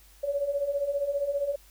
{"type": "beating tone pair", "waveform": "sine", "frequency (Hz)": [554.4, 569.4], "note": ["C#5", "C#5"], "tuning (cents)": [0, 46], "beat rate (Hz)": 15, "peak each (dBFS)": [-32, -27], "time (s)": [0.23, 1.56], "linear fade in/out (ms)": 10, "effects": ["added 50 Hz sine -55 dBFS peak until 1.7 s", "white hiss -58 dBFS RMS until 1.7 s"]}